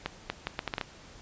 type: accelerating click train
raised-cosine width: 0.3 ms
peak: -14 dBFS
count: 8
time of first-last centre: 0.06-0.812 s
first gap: 240 ms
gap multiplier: 0.71
effects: pink hiss -51 dBFS RMS until 1.21 s + resampled to 16000 Hz